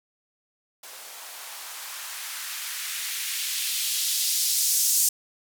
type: noise with band-pass filter sweep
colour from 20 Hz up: violet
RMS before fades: -28 dBFS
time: 0.83-5.09 s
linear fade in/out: 5 ms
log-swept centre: 520 to 6900 Hz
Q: 1.2
effects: none